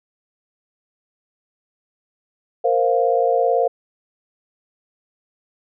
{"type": "chord", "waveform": "sine", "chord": "Bb suspended second", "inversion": "none", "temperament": "just", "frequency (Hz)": [466.2, 524.4, 699.2], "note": ["Bb4", "C5", "F5"], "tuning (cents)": [0, 4, 2], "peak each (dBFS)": [-19, -19, -19], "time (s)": [2.64, 3.68], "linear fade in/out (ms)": 10, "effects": []}